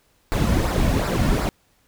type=noise with flanger; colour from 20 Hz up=brown; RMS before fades=-20 dBFS; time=0.32-1.49 s; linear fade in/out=0 ms; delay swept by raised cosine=0.31 to 2.51 ms; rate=2.7 Hz; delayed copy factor=-0.6; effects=pink hiss -62 dBFS RMS until 1.87 s